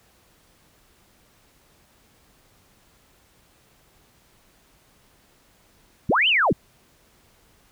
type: linear two-way sweep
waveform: sine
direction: up then down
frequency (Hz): 71.5 to 3136 to 71.5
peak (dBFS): -16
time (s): 6.09-6.53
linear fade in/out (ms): 5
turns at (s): 6.28
effects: pink hiss -59 dBFS RMS until 7.71 s